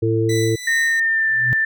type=harmonic tone; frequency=111.9 Hz; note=A2; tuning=30 cents sharp; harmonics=1 / 3 / 4; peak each=-19 / -20 / -20 dBFS; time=0.02-0.56 s; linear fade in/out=10 ms
type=tone with tremolo; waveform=15% pulse; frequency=1985 Hz; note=B6; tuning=8 cents sharp; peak=-18 dBFS; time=0.29-1 s; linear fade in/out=5 ms; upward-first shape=sine; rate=2.6 Hz; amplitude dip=55%
type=tone with pitch glide; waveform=sine; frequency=1840 to 1775.3 Hz; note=A#6 to A6; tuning=-23 to +15 cents; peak=-15 dBFS; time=0.67-1.65 s; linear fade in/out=5 ms; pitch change=-62 cents; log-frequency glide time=0.87-1.29 s
type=tone with exponential growth; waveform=sine; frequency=124.5 Hz; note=B2; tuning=14 cents sharp; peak=-16 dBFS; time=1.25-1.53 s; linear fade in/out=0 ms; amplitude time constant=59 ms
effects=none